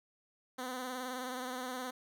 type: tone with vibrato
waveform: 10% pulse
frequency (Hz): 253.6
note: B3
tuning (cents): +46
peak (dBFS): -30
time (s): 0.58-1.91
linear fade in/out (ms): 10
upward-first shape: sine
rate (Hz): 19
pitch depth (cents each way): 42
effects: none